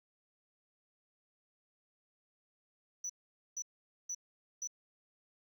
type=tone bursts; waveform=sine; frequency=5940 Hz; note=F#8; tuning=6 cents sharp; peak=-35 dBFS; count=4; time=3.04-4.674 s; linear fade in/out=5 ms; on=56 ms; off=470 ms; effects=tanh soft clip ceiling -34 dBFS + 12-bit